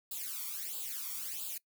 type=noise with flanger; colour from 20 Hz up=blue; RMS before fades=-40 dBFS; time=0.11-1.58 s; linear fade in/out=5 ms; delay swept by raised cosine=0.25 to 0.91 ms; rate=1.5 Hz; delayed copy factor=+0.95; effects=noise-tail reverb RT60 0.1 s tail -22 dB re dry